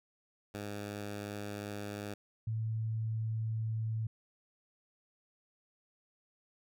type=tone pair in turn; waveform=10% pulse / sine; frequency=102.8 / 111.15 Hz; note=G#2 / A2; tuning=-17 / +18 cents; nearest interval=minor second; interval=135 cents; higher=second; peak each=-31 / -32 dBFS; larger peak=first; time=0.54-2.14 / 2.47-4.07 s; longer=neither; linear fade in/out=5 ms; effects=none